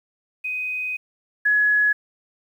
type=tone pair in turn; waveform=sine; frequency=2505 / 1688.4 Hz; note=D#7 / G#6; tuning=+11 / +28 cents; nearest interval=perfect fifth; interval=683 cents; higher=first; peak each=-24 / -15 dBFS; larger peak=second; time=0.44-0.97 / 1.45-1.93 s; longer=first; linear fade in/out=10 ms; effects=9-bit